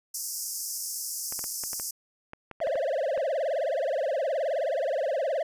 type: high-pass noise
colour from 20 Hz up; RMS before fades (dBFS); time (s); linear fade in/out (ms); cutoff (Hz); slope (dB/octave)
pink; -33; 0.14-1.91; 5; 5000; 96
type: clicks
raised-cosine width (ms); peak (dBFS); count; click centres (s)
0.5; -25; 12; 1.324 / 1.392 / 1.441 / 1.637 / 1.732 / 1.798 / 2.334 / 2.513 / 2.603 / 2.671 / 2.756 / 3.176
type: tone with vibrato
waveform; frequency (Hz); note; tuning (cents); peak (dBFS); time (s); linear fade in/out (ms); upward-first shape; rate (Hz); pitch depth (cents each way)
triangle; 593; D5; +17; -23; 2.61-5.43; 5; triangle; 19; 290
effects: resampled to 32000 Hz